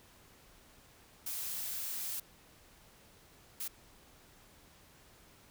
blue noise bursts at uneven times, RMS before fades -39 dBFS, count 2, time 1.26-2.2 / 3.6-3.68 s, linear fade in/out 5 ms, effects pink hiss -61 dBFS RMS until 5.5 s

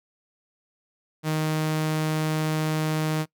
sawtooth tone, 155.9 Hz, D#3, 4 cents sharp, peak -19 dBFS, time 1.23-3.26 s, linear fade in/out 50 ms, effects noise-tail reverb RT60 0.1 s tail -22 dB re dry

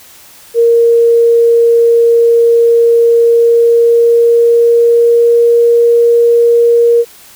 sine tone with pitch glide, 466.2 to 470 Hz, A#4 to A#4, 0 to +14 cents, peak -4 dBFS, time 0.54-7.05 s, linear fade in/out 50 ms, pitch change +14 cents, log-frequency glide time 3.22-5.46 s, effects white hiss -38 dBFS RMS until 7.35 s

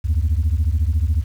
sine beating tone pair, 72 / 86 Hz, D2 / F2, -34 / -26 cents, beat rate 14 Hz, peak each -16 / -17 dBFS, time 0.04-1.24 s, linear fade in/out 20 ms, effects tanh soft clip ceiling -12 dBFS + 8-bit

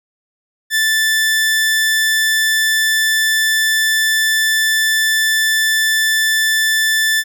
sawtooth tone, 1760 Hz, A6, in tune, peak -9 dBFS, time 0.7-7.24 s, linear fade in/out 50 ms, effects none

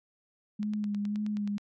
sine tone with vibrato, 207.7 Hz, G#3, in tune, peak -29 dBFS, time 0.59-1.58 s, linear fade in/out 10 ms, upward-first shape sine, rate 1.9 Hz, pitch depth 29 cents each way
click train, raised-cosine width 0.2 ms, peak -30 dBFS, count 10, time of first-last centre 0.63-1.581 s, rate 9.46 Hz
effects none

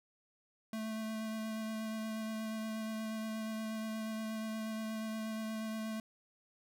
square tone with vibrato, 219.6 Hz, A3, 3 cents flat, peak -38 dBFS, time 0.73-6 s, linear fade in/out 2 ms, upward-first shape sine, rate 8.4 Hz, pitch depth 13 cents each way, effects none

